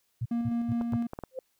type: tone bursts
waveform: sine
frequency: 116.54 Hz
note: A#2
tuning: in tune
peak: -27 dBFS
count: 4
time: 0.21-0.968 s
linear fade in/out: 10 ms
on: 47 ms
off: 190 ms
type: tone with tremolo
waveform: triangle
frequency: 234.9 Hz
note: A#3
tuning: 13 cents sharp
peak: -24 dBFS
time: 0.31-1.07 s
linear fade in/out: 5 ms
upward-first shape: square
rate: 4.9 Hz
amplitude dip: 30%
type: clicks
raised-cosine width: 1 ms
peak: -23 dBFS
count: 5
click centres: 0.812 / 0.935 / 1.134 / 1.189 / 1.237 s
type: tone with exponential growth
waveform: sine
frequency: 520 Hz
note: C5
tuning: 11 cents flat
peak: -28 dBFS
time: 1.31-1.39 s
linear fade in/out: 2 ms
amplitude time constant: 16 ms
effects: white hiss -73 dBFS RMS until 1.59 s